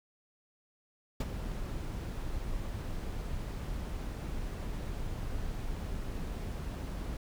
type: noise with ADSR envelope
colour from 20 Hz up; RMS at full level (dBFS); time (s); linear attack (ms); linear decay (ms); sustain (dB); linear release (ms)
brown; -27; 1.2-7.17; 6; 36; -10; 3
effects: none